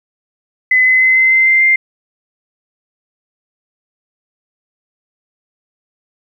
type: tone with pitch steps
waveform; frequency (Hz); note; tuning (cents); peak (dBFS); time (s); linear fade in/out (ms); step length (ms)
sine; 2021 / 2034 / 2047 / 2060 / 2073 / 2086 / 2100; B6 / C7 / C7 / C7 / C7 / C7 / C7; +39 / -50 / -38 / -28 / -17 / -6 / +6; -7; 0.71-1.76; 5; 150
effects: 8-bit